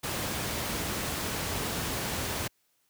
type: noise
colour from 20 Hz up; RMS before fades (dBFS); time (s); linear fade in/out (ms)
pink; -32; 0.03-2.48; 10
effects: white hiss -72 dBFS RMS until 2.89 s + high-pass 60 Hz 12 dB/octave